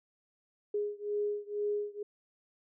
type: beating tone pair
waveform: sine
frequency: 413.3 / 415.4 Hz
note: G#4 / G#4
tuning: -8 / 0 cents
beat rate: 2.1 Hz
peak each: -34 / -35 dBFS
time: 0.74-2.03 s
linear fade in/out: 5 ms
effects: none